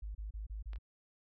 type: tone bursts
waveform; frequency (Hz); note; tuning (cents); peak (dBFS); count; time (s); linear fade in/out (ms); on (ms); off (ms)
sine; 51.91; G#1; 0; -39; 5; 0.02-0.786; 10; 130; 29
type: clicks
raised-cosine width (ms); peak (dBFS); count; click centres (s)
0.3; -37 / -42; 2; 0.733 / 0.759
effects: none